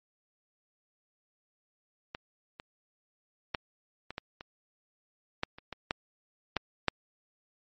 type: clicks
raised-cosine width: 0.3 ms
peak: -21 / -26 / -13 / -23 / -19 / -26 / -13 / -30 / -22 / -12 / -12 / -8 dBFS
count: 12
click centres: 2.149 / 2.599 / 3.548 / 4.106 / 4.181 / 4.409 / 5.434 / 5.585 / 5.727 / 5.909 / 6.567 / 6.883 s
effects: MP3 32 kbps